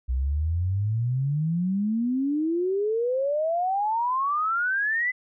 sine exponential sweep, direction up, 61 to 2035 Hz, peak -22 dBFS, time 0.08-5.12 s, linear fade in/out 20 ms, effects none

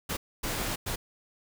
pink noise bursts at uneven times, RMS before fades -32 dBFS, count 3, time 0.09-0.17 / 0.43-0.76 / 0.86-0.96 s, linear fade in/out 10 ms, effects none

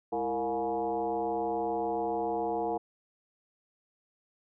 sine tone with frequency modulation, 587.3 Hz, D5, in tune, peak -28 dBFS, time 0.12-2.78 s, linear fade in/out 10 ms, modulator 127 Hz, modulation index 2.2, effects none

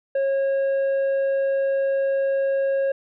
sine tone with tanh clipping, 545 Hz, C#5, 29 cents flat, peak -20 dBFS, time 0.15-2.92 s, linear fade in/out 5 ms, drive 5 dB, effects none

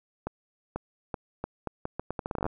accelerating click train, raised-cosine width 1 ms, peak -17 dBFS, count 18, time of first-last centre 0.27-2.465 s, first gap 490 ms, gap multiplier 0.78, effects none

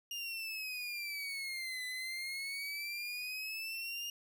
30% pulse exponential two-way sweep, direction down then up, 2837 to 2000 to 2837 Hz, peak -36 dBFS, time 0.11-4.1 s, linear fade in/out 2 ms, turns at 1.85 s, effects none

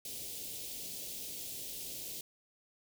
white band-stop noise, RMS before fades -43 dBFS, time 0.05-2.21 s, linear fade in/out 2 ms, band 600 to 2800 Hz, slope 24 dB/octave, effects none

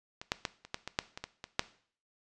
clicks, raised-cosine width 0.2 ms, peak -24 / -11 / -14 / -29 / -16 / -20 / -10 / -23 / -20 / -23 / -8 dBFS, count 11, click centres 0.215 / 0.319 / 0.452 / 0.65 / 0.744 / 0.876 / 0.989 / 1.175 / 1.24 / 1.441 / 1.594 s, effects noise-tail reverb RT60 0.5 s tail -17 dB re dry + resampled to 22050 Hz

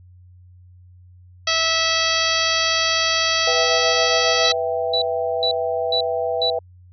harmonic tone, 652 Hz, E5, 19 cents flat, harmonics 1 / 2 / 3 / 4 / 5 / 6 / 7 / 8 / 9, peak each -27 / -25 / -25 / -26 / -24 / -27 / -24 / -29 / -29 dBFS, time 1.47-4.52 s, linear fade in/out 5 ms
sine chord, E minor, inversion second, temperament equal, 493.9 / 659.3 / 784 Hz, B4 / E5 / G5, 0 / 0 / 0 cents, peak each -23 / -23 / -27 dBFS, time 3.47-6.59 s, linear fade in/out 5 ms
sine tone bursts, 3951 Hz, B7, in tune, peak -18 dBFS, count 5, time 4.44-6.5 s, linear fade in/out 2 ms, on 84 ms, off 410 ms
effects added 90 Hz sine -44 dBFS peak until 6.92 s

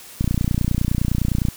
click train, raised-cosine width 5 ms, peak -7 dBFS, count 39, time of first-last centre 0.21-1.485 s, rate 29.8 Hz, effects white hiss -41 dBFS RMS until 1.56 s

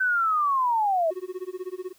sine linear sweep, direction down, 1537 to 617 Hz, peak -20 dBFS, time 0-1.11 s, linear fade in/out 10 ms
triangle tone with tremolo, 368.4 Hz, F#4, 7 cents flat, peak -26 dBFS, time 1.1-1.93 s, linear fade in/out 20 ms, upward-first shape sine, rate 16 Hz, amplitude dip 100%
effects white hiss -60 dBFS RMS until 1.98 s

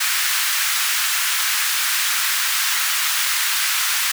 pink high-pass noise, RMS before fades -20 dBFS, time 0-4.12 s, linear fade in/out 10 ms, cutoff 1300 Hz, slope 24 dB/octave, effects none

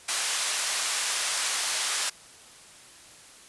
white band-pass noise, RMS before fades -28 dBFS, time 0.08-2.1 s, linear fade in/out 10 ms, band 810 to 9800 Hz, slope 12 dB/octave, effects white hiss -50 dBFS RMS until 3.48 s + resampled to 24000 Hz

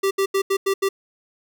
square tone bursts at uneven times, 390.3 Hz, G4, 8 cents flat, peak -18 dBFS, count 6, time 0.03-0.11 / 0.18-0.26 / 0.34-0.42 / 0.5-0.57 / 0.66-0.74 / 0.82-0.89 s, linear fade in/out 10 ms, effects none

